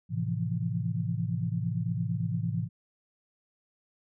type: chord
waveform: sine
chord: F major seventh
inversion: first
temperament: equal with one note detuned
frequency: 110 / 130.81 / 165.77 / 174.61 Hz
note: A2 / C3 / E3 / F3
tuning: 0 / 0 / +10 / 0 cents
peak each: -32 / -34 / -32 / -36 dBFS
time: 0.09-2.69 s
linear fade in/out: 50 ms
effects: none